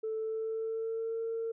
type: tone with pitch glide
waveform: sine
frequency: 440 to 454.5 Hz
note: A4 to A#4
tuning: 0 to -44 cents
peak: -31 dBFS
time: 0.03-1.52 s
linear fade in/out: 10 ms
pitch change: +56 cents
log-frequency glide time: 0.16-1.21 s
effects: tanh soft clip ceiling -28 dBFS